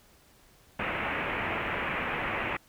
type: low-pass noise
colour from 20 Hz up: white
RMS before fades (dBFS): -32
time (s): 0.79-2.57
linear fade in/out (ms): 5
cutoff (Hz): 2600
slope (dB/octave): 48
effects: pink hiss -60 dBFS RMS until 2.68 s